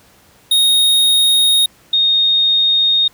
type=tone pair in turn; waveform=square / sine; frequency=3729 / 3703 Hz; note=A#7 / A#7; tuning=0 / -12 cents; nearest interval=unison; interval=12 cents; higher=first; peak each=-10 dBFS; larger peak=neither; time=0.51-1.66 / 1.93-3.08 s; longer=neither; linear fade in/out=5 ms; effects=pink hiss -49 dBFS RMS until 3.13 s + high-pass 60 Hz 12 dB/octave